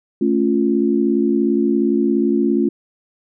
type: chord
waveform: sine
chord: A augmented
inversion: none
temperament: equal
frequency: 220 / 277.2 / 349.2 Hz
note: A3 / C#4 / E#4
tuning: 0 / 0 / 0 cents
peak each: -18 dBFS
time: 0.21-2.69 s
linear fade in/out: 5 ms
effects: none